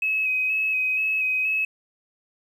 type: tone with vibrato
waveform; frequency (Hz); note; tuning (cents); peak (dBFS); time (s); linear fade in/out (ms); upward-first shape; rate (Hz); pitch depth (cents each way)
triangle; 2550; D#7; +42; -17; 0.02-1.65; 5; square; 2.1; 19
effects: tanh soft clip ceiling -19 dBFS